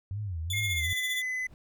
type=tone with vibrato; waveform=sine; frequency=92.1 Hz; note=F#2; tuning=7 cents flat; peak=-31 dBFS; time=0.11-0.93 s; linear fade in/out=0 ms; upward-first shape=sine; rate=2.5 Hz; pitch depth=250 cents each way
type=tone with tremolo; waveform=sawtooth; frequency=3467 Hz; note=A7; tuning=26 cents flat; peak=-27 dBFS; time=0.5-1.22 s; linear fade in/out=2 ms; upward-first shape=sine; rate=15 Hz; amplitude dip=65%
type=tone with pitch glide; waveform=triangle; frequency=2138 to 2018 Hz; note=C7 to B6; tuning=+37 to +37 cents; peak=-28 dBFS; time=0.53-1.47 s; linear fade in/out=5 ms; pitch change=-100 cents; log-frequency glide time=0.77-0.87 s
type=noise with exponential growth; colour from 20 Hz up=brown; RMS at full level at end=-47 dBFS; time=1.31-1.54 s; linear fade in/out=1 ms; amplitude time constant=48 ms
effects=none